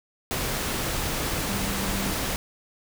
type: tone in noise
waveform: sine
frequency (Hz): 196.9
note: G3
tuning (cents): +8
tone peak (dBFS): -31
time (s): 1.49-2.14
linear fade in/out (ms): 0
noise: pink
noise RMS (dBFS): -28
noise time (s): 0.31-2.36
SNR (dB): -6
effects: none